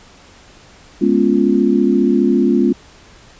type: chord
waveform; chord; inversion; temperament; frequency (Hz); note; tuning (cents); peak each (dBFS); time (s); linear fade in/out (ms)
sine; C# dominant seventh; second; equal with one note detuned; 207.7 / 242.6 / 277.2 / 349.2; G#3 / B3 / C#4 / E#4; 0 / -31 / 0 / 0; -16; 1.01-2.73; 10
effects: pink hiss -44 dBFS RMS until 3.39 s + resampled to 16000 Hz